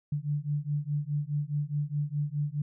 sine beating tone pair, 144.4 / 149.2 Hz, D3 / D3, -29 / +28 cents, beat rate 4.8 Hz, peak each -31 dBFS, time 0.12-2.62 s, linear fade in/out 5 ms, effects none

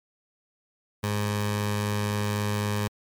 15% pulse tone with notch filter, 103.83 Hz, G#2, in tune, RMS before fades -27 dBFS, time 1.03-2.88 s, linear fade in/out 10 ms, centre 290 Hz, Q 1.4, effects MP3 96 kbps

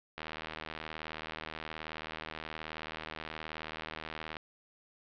click train, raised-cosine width 0.3 ms, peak -23 dBFS, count 331, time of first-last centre 0.18-4.368 s, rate 78.8 Hz, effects low-pass 4000 Hz 12 dB/octave

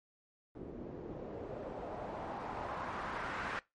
white noise with low-pass filter sweep, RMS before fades -42 dBFS, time 0.55-3.59 s, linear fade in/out 0 ms, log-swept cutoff 320 to 1600 Hz, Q 1.7, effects noise-tail reverb RT60 0.2 s tail -20 dB re dry + MP3 48 kbps

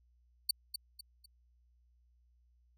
sawtooth tone with echo, 4507 Hz, C#8, 28 cents sharp, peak -24 dBFS, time 0.49-0.51 s, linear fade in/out 5 ms, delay 250 ms, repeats 3, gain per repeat -9 dB, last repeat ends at 1.26 s, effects added 60 Hz sine -66 dBFS peak until 2.77 s

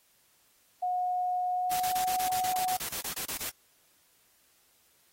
sine tone with pitch glide, 726 to 739.1 Hz, F#5 to F#5, -33 to -2 cents, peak -27 dBFS, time 0.82-2.77 s, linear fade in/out 10 ms, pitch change +31 cents, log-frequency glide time 1.53-2.01 s
white noise bursts, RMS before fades -35 dBFS, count 15, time 1.71-3.496 s, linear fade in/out 5 ms, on 92 ms, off 29 ms
effects white hiss -66 dBFS RMS until 5.12 s + AAC 48 kbps

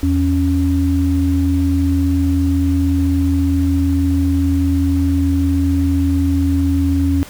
sine tone pair together, 82.59 / 277.2 Hz, E2 / C#4, +4 / 0 cents, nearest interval octave + major sixth, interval 2096 cents, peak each -15 dBFS, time 0.03-7.23 s, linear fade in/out 0 ms, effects pink hiss -37 dBFS RMS until 7.29 s

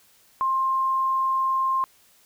sine tone, 1058 Hz, C6, 19 cents sharp, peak -20 dBFS, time 0.41-1.84 s, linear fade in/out 0 ms, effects white hiss -58 dBFS RMS until 2.25 s

